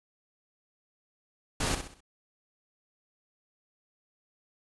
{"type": "noise with echo", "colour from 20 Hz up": "pink", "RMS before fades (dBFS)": -29, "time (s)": [1.6, 1.75], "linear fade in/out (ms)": 5, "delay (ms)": 64, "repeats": 4, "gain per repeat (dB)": -8, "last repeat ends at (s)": 2.006, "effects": ["resampled to 24000 Hz"]}